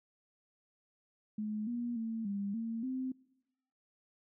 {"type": "tone with pitch steps", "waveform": "sine", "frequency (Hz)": [213, 239.3, 225.3, 200.4, 227.5, 259.2], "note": ["G#3", "A#3", "A3", "G3", "A#3", "C4"], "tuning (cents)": [44, 46, 41, 38, -42, -16], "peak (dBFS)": -34, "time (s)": [1.38, 3.12], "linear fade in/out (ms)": 5, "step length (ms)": 290, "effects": ["noise-tail reverb RT60 0.9 s tail -23 dB re dry"]}